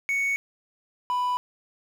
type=tone pair in turn; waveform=triangle; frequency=2223 / 990.2 Hz; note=C#7 / B5; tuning=+4 / +4 cents; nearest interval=octave + major second; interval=1400 cents; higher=first; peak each=-21 dBFS; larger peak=neither; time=0.09-0.36 / 1.1-1.37 s; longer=neither; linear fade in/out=0 ms; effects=8-bit